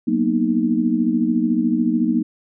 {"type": "chord", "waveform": "sine", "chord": "B major seventh", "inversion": "second", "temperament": "equal", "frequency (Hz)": [185, 233.1, 246.9, 311.1], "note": ["F#3", "A#3", "B3", "D#4"], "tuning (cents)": [0, 0, 0, 0], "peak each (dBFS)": [-25, -19, -22, -21], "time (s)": [0.07, 2.23], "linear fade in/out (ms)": 10, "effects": []}